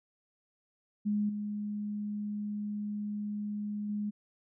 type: tone with level steps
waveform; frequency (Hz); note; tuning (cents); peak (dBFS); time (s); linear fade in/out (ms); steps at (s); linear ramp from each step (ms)
sine; 208; G#3; +3; -27 / -33 / -31; 1.05-4.11; 20; 1.29 / 3.89; 5
effects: none